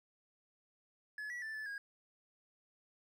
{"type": "tone with pitch steps", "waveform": "triangle", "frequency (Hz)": [1707, 1940, 1764, 1739, 1636], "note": ["G#6", "B6", "A6", "A6", "G#6"], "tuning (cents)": [47, -31, 4, -21, -26], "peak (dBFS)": -39, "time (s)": [1.18, 1.78], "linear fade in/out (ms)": 2, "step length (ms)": 120, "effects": []}